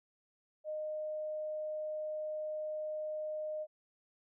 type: tone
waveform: sine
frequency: 615 Hz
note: D#5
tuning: 20 cents flat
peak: -36 dBFS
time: 0.64-3.67 s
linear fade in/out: 50 ms
effects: none